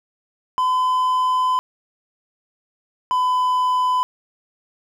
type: tone pair in turn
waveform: triangle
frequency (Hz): 1015 / 1005.7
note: B5 / B5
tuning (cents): +47 / +31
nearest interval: unison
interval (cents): 16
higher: first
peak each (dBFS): -14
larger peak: neither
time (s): 0.58-1.59 / 3.11-4.03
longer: first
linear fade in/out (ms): 0
effects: none